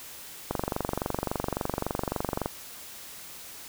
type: click train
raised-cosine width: 1 ms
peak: -13 dBFS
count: 47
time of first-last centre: 0.51-2.459 s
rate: 23.6 Hz
effects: white hiss -44 dBFS RMS until 3.68 s